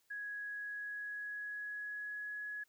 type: tone with pitch glide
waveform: sine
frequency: 1666 to 1684.4 Hz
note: G#6 to G#6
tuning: +5 to +24 cents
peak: -40 dBFS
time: 0.1-2.64 s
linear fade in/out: 10 ms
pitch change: +19 cents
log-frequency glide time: 0.41-2.5 s
effects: white hiss -75 dBFS RMS until 2.68 s